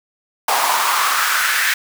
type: noise with high-pass filter sweep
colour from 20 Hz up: pink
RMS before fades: -17 dBFS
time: 0.48-1.74 s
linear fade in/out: 5 ms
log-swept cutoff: 810 to 1800 Hz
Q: 3.7
effects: none